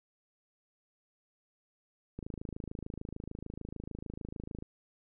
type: click train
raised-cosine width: 3 ms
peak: -27 dBFS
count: 66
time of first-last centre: 2.19-4.624 s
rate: 26.7 Hz
effects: none